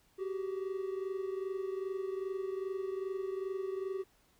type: tone pair together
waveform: triangle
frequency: 378.9 / 401.4 Hz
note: F#4 / G4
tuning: +41 / +41 cents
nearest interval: minor second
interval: 100 cents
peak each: -34 / -39 dBFS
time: 0.18-4.04 s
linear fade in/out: 20 ms
effects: pink hiss -69 dBFS RMS until 4.39 s